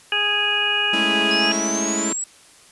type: harmonic tone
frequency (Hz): 413.7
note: G#4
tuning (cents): -7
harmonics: 1 / 2 / 3 / 4 / 6 / 7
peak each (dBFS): -32 / -30 / -32 / -24 / -23 / -21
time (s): 0.12-1.52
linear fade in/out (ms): 2
type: chord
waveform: sawtooth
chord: A major seventh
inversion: third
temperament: equal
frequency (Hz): 207.7 / 220 / 277.2 / 329.6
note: G#3 / A3 / C#4 / E4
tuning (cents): 0 / 0 / 0 / 0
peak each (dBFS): -24 / -25 / -27 / -22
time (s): 0.93-2.13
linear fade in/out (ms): 5
type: exponential sweep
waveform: sine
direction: up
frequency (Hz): 5070 to 7850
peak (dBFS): -23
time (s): 1.31-2.24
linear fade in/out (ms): 2
effects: white hiss -49 dBFS RMS until 2.71 s + resampled to 24000 Hz